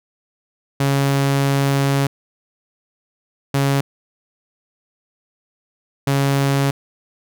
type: tone bursts at uneven times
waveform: sawtooth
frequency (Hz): 138.59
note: C#3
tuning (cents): 0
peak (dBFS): -11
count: 3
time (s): 0.8-2.07 / 3.54-3.81 / 6.07-6.71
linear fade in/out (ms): 5
effects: none